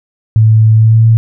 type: tone with pitch glide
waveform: sine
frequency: 110 to 112.83 Hz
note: A2 to A2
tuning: 0 to +44 cents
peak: -3 dBFS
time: 0.36-1.17 s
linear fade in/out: 0 ms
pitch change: +44 cents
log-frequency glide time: 0.74-1.05 s
effects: none